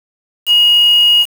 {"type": "tone with quantisation", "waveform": "sine", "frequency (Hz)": 2877, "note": "F#7", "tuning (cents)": -49, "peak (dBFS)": -6, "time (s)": [0.46, 1.26], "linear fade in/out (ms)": 50, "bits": 4, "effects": []}